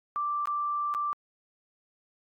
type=tone with dropouts; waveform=sine; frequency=1174.7 Hz; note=D6; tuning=in tune; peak=-27 dBFS; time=0.16-1.13 s; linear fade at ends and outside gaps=0 ms; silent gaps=0.456-0.473 / 0.94-0.948 s; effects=AAC 64 kbps